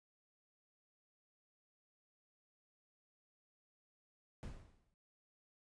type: noise with exponential decay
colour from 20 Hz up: brown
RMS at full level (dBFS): -44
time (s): 4.43-4.94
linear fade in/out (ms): 0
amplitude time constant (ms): 110
effects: noise-tail reverb RT60 0.1 s tail -20 dB re dry + resampled to 22050 Hz